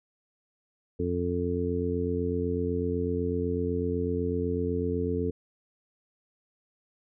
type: harmonic tone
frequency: 88 Hz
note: F2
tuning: 14 cents sharp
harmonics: 1 / 2 / 3 / 4 / 5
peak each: -32 / -35 / -32 / -36 / -30 dBFS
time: 0.99-5.31 s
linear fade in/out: 10 ms
effects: none